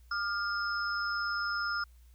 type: tone cluster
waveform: sine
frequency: 1203 / 1405 / 5180 Hz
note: D6 / F6 / E8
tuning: +41 / +10 / -31 cents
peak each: -36 / -32 / -39 dBFS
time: 0.11-1.84 s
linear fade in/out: 5 ms
effects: added 60 Hz sine -54 dBFS peak until 2.14 s + white hiss -70 dBFS RMS until 2.14 s